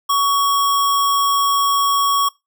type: tone with sample-and-hold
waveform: sine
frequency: 1125 Hz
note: C#6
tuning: 25 cents sharp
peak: -13 dBFS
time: 0.09-2.29 s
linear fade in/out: 10 ms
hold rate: 4410 Hz
effects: noise-tail reverb RT60 0.2 s tail -22 dB re dry